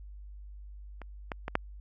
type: clicks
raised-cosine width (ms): 0.5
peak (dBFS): -28 / -18 / -19 / -9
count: 4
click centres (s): 1.017 / 1.318 / 1.481 / 1.554
effects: added 50 Hz sine -43 dBFS peak until 1.8 s + MP3 96 kbps